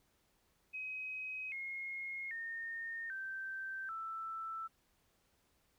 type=tone with pitch steps; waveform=sine; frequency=2531 / 2153 / 1831.5 / 1558 / 1325.4 Hz; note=D#7 / C7 / A#6 / G6 / E6; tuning=+29 / +49 / -31 / -11 / +9 cents; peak=-40 dBFS; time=0.73-4.68 s; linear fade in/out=20 ms; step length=790 ms; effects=pink hiss -75 dBFS RMS until 5.78 s